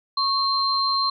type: tone pair together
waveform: sine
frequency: 1100 / 4153 Hz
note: C#6 / C8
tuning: -14 / -14 cents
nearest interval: octave + major seventh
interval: 2300 cents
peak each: -22 dBFS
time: 0.17-1.1 s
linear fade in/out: 5 ms
effects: none